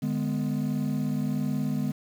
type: chord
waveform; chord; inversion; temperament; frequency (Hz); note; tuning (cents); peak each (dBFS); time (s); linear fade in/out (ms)
triangle; G# diminished; second; just; 149.51 / 207.7 / 249.2; D3 / G#3 / B3; +31 / 0 / +16; -27; 0.02-1.92; 10
effects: tanh soft clip ceiling -18 dBFS + 8-bit